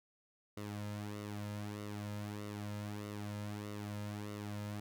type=tone with flanger; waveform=sawtooth; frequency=103.8 Hz; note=G#2; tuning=in tune; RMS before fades=-43 dBFS; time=0.57-4.8 s; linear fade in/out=5 ms; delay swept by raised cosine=1.2 to 2.7 ms; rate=1.6 Hz; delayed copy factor=-0.65; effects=none